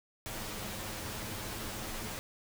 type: noise with comb filter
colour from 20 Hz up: pink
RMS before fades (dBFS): -40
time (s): 0.26-2.19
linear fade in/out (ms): 0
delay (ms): 9.4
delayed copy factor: +0.6
effects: none